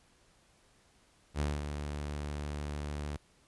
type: tone with ADSR envelope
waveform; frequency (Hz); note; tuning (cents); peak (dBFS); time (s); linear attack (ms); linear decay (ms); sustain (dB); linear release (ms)
sawtooth; 73.42; D2; 0; -25; 1.34-3.17; 61; 210; -7; 8
effects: pink hiss -66 dBFS RMS until 3.47 s + resampled to 24000 Hz